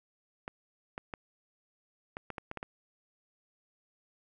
clicks, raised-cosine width 0.5 ms, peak -23 dBFS, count 9, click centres 0.479 / 0.979 / 1.138 / 2.169 / 2.303 / 2.382 / 2.514 / 2.573 / 2.629 s, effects none

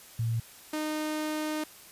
sine / sawtooth tone pair in turn, 114.8 / 307.2 Hz, A#2 / D#4, -26 / -22 cents, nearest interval octave + perfect fourth, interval 1704 cents, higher second, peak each -26 dBFS, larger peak neither, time 0.19-0.4 / 0.73-1.64 s, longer second, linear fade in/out 5 ms, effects white hiss -51 dBFS RMS until 1.91 s + resampled to 32000 Hz

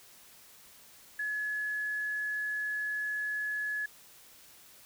sine tone, 1700 Hz, G#6, 40 cents sharp, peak -31 dBFS, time 1.19-3.86 s, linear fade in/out 5 ms, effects white hiss -56 dBFS RMS until 4.85 s

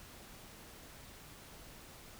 silence, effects pink hiss -54 dBFS RMS until 2.19 s

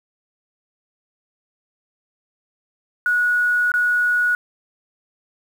sine tone with dropouts, 1460 Hz, F#6, 24 cents flat, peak -15 dBFS, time 3.06-4.35 s, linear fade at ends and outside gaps 1 ms, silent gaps 3.718-3.739 s, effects 7-bit

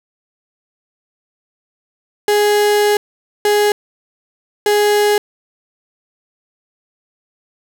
35% pulse tone bursts at uneven times, 415.3 Hz, G#4, in tune, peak -9 dBFS, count 3, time 2.28-2.97 / 3.45-3.72 / 4.66-5.18 s, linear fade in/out 2 ms, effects none

